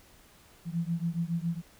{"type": "beating tone pair", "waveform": "sine", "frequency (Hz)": [165.6, 172.8], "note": ["E3", "F3"], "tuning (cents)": [8, -18], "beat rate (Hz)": 7.2, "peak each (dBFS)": [-31, -32], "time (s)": [0.65, 1.62], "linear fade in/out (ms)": 50, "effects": ["pink hiss -58 dBFS RMS until 1.79 s"]}